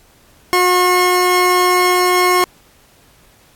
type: tone pair together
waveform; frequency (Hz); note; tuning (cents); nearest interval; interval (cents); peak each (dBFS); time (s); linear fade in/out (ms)
30% pulse; 361.2 / 1082.4; F#4 / C#6; -42 / -42; octave + perfect fifth; 1900; -11; 0.53-2.44; 0
effects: pink hiss -50 dBFS RMS until 3.55 s + AAC 64 kbps